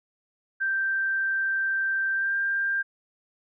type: tone with pitch glide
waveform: sine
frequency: 1568 to 1590.8 Hz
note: G6 to G6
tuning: 0 to +25 cents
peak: -23 dBFS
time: 0.6-2.83 s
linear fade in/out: 20 ms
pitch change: +25 cents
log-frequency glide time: 2.13-2.35 s
effects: none